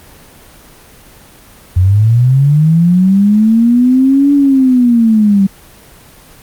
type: linear two-way sweep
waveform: sine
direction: up then down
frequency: 87.31 to 286.7 to 191.7 Hz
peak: -5 dBFS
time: 1.76-5.47 s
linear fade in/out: 10 ms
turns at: 4.33 s
effects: pink hiss -39 dBFS RMS until 6.42 s + Opus 24 kbps